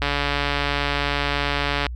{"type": "click train", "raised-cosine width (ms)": 0.3, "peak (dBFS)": -6, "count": 265, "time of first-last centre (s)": [0.02, 1.866], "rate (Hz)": 143, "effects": ["added 60 Hz sine -28 dBFS peak until 1.95 s"]}